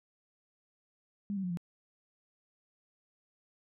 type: tone with pitch steps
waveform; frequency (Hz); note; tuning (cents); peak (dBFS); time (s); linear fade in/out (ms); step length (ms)
sine; 202.5 / 192.5 / 180 / 172.2; G#3 / G3 / F#3 / F3; -43 / -31 / -47 / -24; -32; 1.3-1.572; 0; 68
effects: none